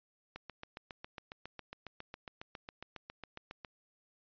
click train, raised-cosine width 0.3 ms, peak -28 dBFS, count 25, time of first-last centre 0.36-3.648 s, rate 7.3 Hz, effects resampled to 11025 Hz

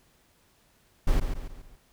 brown noise with echo, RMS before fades -21 dBFS, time 1.07-1.2 s, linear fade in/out 5 ms, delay 140 ms, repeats 4, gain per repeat -7 dB, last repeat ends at 1.76 s, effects pink hiss -64 dBFS RMS until 1.92 s

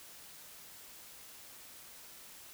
silence, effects white hiss -53 dBFS RMS until 2.53 s

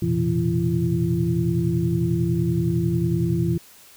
sine tone cluster, 86.7 / 118.7 / 129.6 / 168.3 / 339.5 Hz, F2 / A#2 / C3 / E3 / F4, -12 / +32 / -16 / +36 / -49 cents, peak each -30 / -25 / -27 / -22 / -26 dBFS, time 0.02-3.58 s, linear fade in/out 5 ms, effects white hiss -49 dBFS RMS until 3.96 s

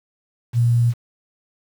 sine tone with quantisation, 118.8 Hz, A#2, 33 cents sharp, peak -13 dBFS, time 0.53-0.94 s, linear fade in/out 50 ms, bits 7, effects none

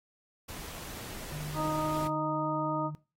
pink noise, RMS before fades -43 dBFS, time 0.48-2.08 s, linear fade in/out 10 ms
sine tone, 150.7 Hz, D3, 45 cents sharp, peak -36 dBFS, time 1.32-2.95 s, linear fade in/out 0 ms
harmonic tone, 310 Hz, D#4, 6 cents flat, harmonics 1 / 2 / 3 / 4, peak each -35 / -35 / -35 / -35 dBFS, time 1.54-2.91 s, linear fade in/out 50 ms
effects noise-tail reverb RT60 0.3 s tail -19 dB re dry + AAC 48 kbps

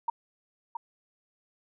sine tone with echo, 932.3 Hz, A#5, in tune, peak -24 dBFS, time 0.08-0.1 s, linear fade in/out 5 ms, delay 670 ms, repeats 1, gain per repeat -7 dB, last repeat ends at 0.77 s, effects none

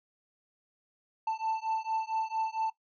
triangle beating tone pair, 884 / 888.4 Hz, A5 / A5, +8 / +16 cents, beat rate 4.4 Hz, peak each -31 dBFS, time 1.27-2.7 s, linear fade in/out 5 ms, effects noise-tail reverb RT60 0.1 s tail -17 dB re dry + resampled to 16000 Hz

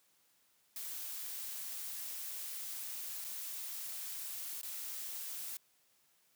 blue noise with dropouts, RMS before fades -43 dBFS, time 0.76-5.57 s, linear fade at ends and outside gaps 1 ms, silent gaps 3.243-3.247 / 4.614-4.631 s, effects white hiss -72 dBFS RMS until 6.35 s + high-pass 100 Hz 12 dB/octave

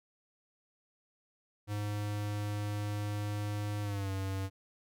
square tone with pitch glide, 103.83 to 96.32 Hz, G#2 to G2, 0 to -30 cents, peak -34 dBFS, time 1.67-4.5 s, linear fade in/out 50 ms, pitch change -130 cents, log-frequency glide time 3.82-4.11 s, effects none

